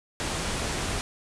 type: low-pass noise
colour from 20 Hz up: pink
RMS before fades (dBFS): -30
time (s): 0.2-1.01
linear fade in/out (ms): 0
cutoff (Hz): 10000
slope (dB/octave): 48
effects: none